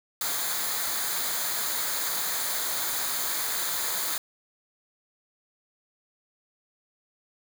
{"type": "noise with comb filter", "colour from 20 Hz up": "white", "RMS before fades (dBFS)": -29, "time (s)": [0.21, 4.18], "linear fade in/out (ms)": 2, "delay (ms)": 0.36, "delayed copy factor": -0.65, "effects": []}